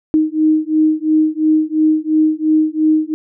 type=beating tone pair; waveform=sine; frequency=310 / 312.9 Hz; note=D#4 / D#4; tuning=-6 / +10 cents; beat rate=2.9 Hz; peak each=-14 / -14 dBFS; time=0.14-3.14 s; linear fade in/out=0 ms; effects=none